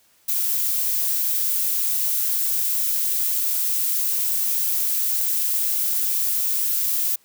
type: noise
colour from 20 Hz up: violet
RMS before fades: -22 dBFS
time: 0.28-7.16 s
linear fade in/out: 10 ms
effects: white hiss -59 dBFS RMS until 7.24 s